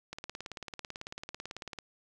click train, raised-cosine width 0.2 ms, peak -23 dBFS, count 31, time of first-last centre 0.13-1.787 s, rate 18.1 Hz, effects none

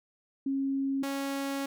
sine / sawtooth tone pair in turn, 272.3 / 275.9 Hz, C#4 / C#4, -31 / -8 cents, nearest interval unison, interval 23 cents, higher second, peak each -27 dBFS, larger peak neither, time 0.46-1.03 / 1.03-1.66 s, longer second, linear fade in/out 5 ms, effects none

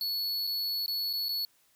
square tone with dropouts, 4405 Hz, C#8, 12 cents flat, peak -30 dBFS, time 0.01-1.45 s, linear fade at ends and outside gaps 1 ms, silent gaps 0.469-0.473 / 0.861-0.88 / 1.13-1.135 / 1.285-1.291 s, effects white hiss -67 dBFS RMS until 1.75 s

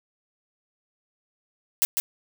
blue noise with echo, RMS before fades -20 dBFS, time 1.82-1.85 s, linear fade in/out 0 ms, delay 150 ms, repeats 1, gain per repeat -4 dB, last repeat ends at 2 s, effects none

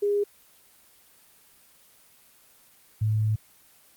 sine tone pair in turn, 408.4 / 108.17 Hz, G#4 / A2, -29 / -29 cents, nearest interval octave + major seventh, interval 2300 cents, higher first, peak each -21 dBFS, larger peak neither, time 0.02-0.24 / 3.01-3.36 s, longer second, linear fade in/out 10 ms, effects white hiss -57 dBFS RMS until 3.96 s + Opus 24 kbps

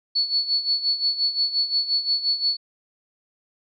sine tone with tremolo, 4425 Hz, C#8, 4 cents flat, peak -17 dBFS, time 0.15-2.57 s, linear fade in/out 10 ms, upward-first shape sine, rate 5.7 Hz, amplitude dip 75%, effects none

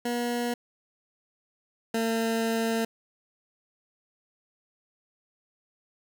20% pulse tone pair in turn, 240 / 226.6 Hz, B3 / A#3, -49 / -49 cents, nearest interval minor second, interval 100 cents, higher first, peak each -22 / -20 dBFS, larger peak second, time 0.05-0.54 / 1.94-2.85 s, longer second, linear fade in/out 5 ms, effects none

